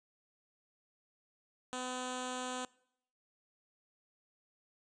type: tone with notch filter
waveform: 5% pulse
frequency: 252.9 Hz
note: B3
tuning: 41 cents sharp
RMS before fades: -40 dBFS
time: 1.73-2.65 s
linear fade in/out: 0 ms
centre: 2100 Hz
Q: 1.2
effects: noise-tail reverb RT60 0.7 s tail -23 dB re dry + resampled to 22050 Hz